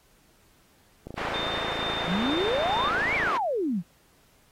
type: click train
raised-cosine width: 2 ms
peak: -24 dBFS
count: 62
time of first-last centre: 1.07-3.272 s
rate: 27.7 Hz
type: band-pass noise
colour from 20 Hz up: pink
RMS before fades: -32 dBFS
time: 1.17-3.38 s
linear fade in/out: 10 ms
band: 510 to 2000 Hz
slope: 12 dB/octave
type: tone with tremolo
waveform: sine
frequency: 3612 Hz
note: A7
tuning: 45 cents sharp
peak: -31 dBFS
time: 1.34-2.89 s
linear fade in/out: 2 ms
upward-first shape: square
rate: 2.2 Hz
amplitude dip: 35%
type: exponential two-way sweep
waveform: sine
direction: up then down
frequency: 155.56 to 2380 to 155.56 Hz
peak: -24 dBFS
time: 2.06-3.83 s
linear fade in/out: 50 ms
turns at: 3.15 s
effects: pink hiss -62 dBFS RMS until 4.51 s + AAC 48 kbps